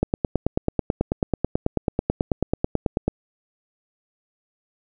click train, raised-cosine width 2 ms, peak -6 dBFS, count 29, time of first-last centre 0.03-3.08 s, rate 9.18 Hz, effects none

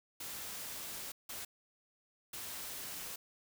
white noise bursts at uneven times, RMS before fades -44 dBFS, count 3, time 0.2-1.12 / 1.29-1.45 / 2.33-3.16 s, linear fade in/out 5 ms, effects none

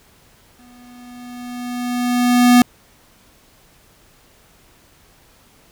square tone with exponential growth, 245.1 Hz, B3, 13 cents flat, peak -7 dBFS, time 0.59-2.62 s, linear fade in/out 2 ms, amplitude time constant 440 ms, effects pink hiss -52 dBFS RMS until 5.71 s

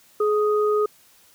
sine tone pair together, 422.4 / 1245.1 Hz, G#4 / D#6, +29 / +1 cents, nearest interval octave + perfect fifth, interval 1872 cents, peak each -18 / -25 dBFS, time 0.2-0.86 s, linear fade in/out 5 ms, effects white hiss -55 dBFS RMS until 1.34 s

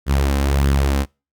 sawtooth tone with flanger, 69.3 Hz, C#2, in tune, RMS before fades -17 dBFS, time 0.06-1.06 s, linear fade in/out 50 ms, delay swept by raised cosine 0.59 to 3.89 ms, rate 1.6 Hz, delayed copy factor +0.5, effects noise-tail reverb RT60 0.3 s tail -26 dB re dry

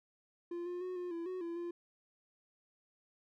triangle tone with pitch steps, 346.2 / 354.6 / 366.4 / 356.3 / 336.4 / 369.2 / 338.4 / 345.6 Hz, F4 / F4 / F#4 / F4 / E4 / F#4 / E4 / F4, -15 / +26 / -17 / +35 / +35 / -4 / +45 / -18 cents, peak -36 dBFS, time 0.51-1.71 s, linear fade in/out 5 ms, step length 150 ms, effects none

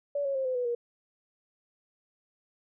sine tone with pitch steps, 572 / 551.2 / 531.2 / 512 / 493.4 / 475.5 Hz, D5 / C#5 / C5 / C5 / B4 / A#4, -46 / -10 / +26 / -38 / -2 / +34 cents, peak -27 dBFS, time 0.15-0.75 s, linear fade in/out 5 ms, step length 100 ms, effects none

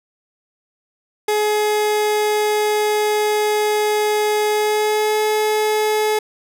30% pulse tone with pitch glide, 422.3 to 427.9 Hz, G#4 to A4, +29 to -48 cents, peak -13 dBFS, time 1.28-6.19 s, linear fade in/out 5 ms, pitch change +23 cents, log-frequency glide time 4.49-5.2 s, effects none

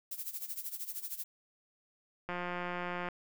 violet noise with tremolo, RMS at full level -38 dBFS, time 0.11-1.24 s, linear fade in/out 5 ms, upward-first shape sine, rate 13 Hz, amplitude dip 80%
click train, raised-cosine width 0.5 ms, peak -23 dBFS, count 142, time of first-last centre 2.29-3.087 s, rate 177 Hz
effects none

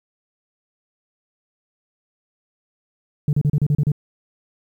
sine tone bursts, 146.5 Hz, D3, 4 cents flat, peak -12 dBFS, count 8, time 3.28-3.918 s, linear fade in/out 2 ms, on 50 ms, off 34 ms, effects tanh soft clip ceiling -12 dBFS + 9-bit

